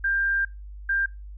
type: tone pair in turn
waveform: sine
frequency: 1591 / 1591 Hz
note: G6 / G6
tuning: +25 / +25 cents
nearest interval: unison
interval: 0 cents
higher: neither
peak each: -21 dBFS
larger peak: neither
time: 0.04-0.45 / 0.89-1.06 s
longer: first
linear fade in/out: 5 ms
effects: noise-tail reverb RT60 0.2 s tail -19 dB re dry + added 50 Hz sine -37 dBFS peak until 1.37 s